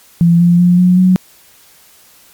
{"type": "tone with pitch steps", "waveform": "sine", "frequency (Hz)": [170, 173.47, 177.01, 180.63, 184.32], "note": ["F3", "F3", "F3", "F#3", "F#3"], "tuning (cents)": [-46, -11, 24, -41, -6], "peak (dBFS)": -5, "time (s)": [0.21, 1.16], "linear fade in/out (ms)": 0, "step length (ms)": 190, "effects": ["white hiss -45 dBFS RMS until 2.33 s", "MP3 96 kbps"]}